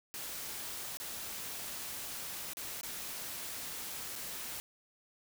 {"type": "noise with dropouts", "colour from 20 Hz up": "white", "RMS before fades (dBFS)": -42, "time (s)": [0.14, 4.6], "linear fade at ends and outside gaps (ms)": 0, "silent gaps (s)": [[0.971, 1], [2.534, 2.57], [2.811, 2.832], [4.155, 4.16]], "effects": []}